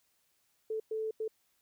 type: tone bursts at uneven times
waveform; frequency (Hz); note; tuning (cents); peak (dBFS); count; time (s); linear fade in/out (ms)
sine; 438.7; A4; -5; -32; 3; 0.7-0.8 / 0.91-1.11 / 1.2-1.28; 5
effects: white hiss -74 dBFS RMS until 1.61 s